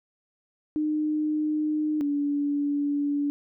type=tone pair in turn; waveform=sine; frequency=304.9 / 287.8 Hz; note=D#4 / D4; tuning=-35 / -35 cents; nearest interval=minor second; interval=100 cents; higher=first; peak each=-23 dBFS; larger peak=neither; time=0.76-2.01 / 2.01-3.3 s; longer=second; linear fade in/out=0 ms; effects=none